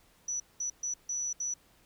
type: tone bursts at uneven times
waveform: sine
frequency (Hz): 5920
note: F#8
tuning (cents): 0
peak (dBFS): -31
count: 5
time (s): 0.28-0.4 / 0.6-0.7 / 0.83-0.94 / 1.09-1.33 / 1.4-1.54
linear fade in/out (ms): 5
effects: pink hiss -64 dBFS RMS until 1.85 s